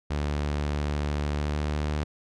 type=tone with pitch glide; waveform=sawtooth; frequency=73.42 to 74.88 Hz; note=D2 to D2; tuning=0 to +34 cents; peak=-22 dBFS; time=0.1-2.04 s; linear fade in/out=10 ms; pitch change=+34 cents; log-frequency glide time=1.33-1.67 s; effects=low-pass 6000 Hz 12 dB/octave